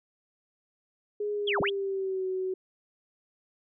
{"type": "tone with pitch glide", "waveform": "sine", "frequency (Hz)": [415.3, 374.3], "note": ["G#4", "F#4"], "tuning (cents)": [0, 20], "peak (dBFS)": -28, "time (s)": [1.2, 2.54], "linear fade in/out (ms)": 5, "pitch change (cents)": -180, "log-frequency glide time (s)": [1.32, 2.26]}
{"type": "linear two-way sweep", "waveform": "sine", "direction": "down then up", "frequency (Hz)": [3520, 91.8, 3520], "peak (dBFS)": -26, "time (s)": [1.47, 1.7], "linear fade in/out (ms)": 10, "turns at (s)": 1.61}
{"effects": []}